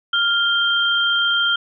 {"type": "tone pair together", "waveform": "sine", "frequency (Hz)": [1400, 3167], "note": ["F6", "G7"], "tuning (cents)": [4, 17], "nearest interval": "octave + major second", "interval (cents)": 1413, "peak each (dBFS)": -18, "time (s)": [0.13, 1.56], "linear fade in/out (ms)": 5, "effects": []}